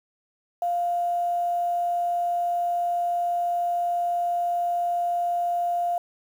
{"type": "tone with quantisation", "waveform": "sine", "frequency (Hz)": 698.5, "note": "F5", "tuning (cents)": 0, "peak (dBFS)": -22, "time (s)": [0.62, 5.98], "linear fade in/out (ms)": 2, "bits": 8, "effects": []}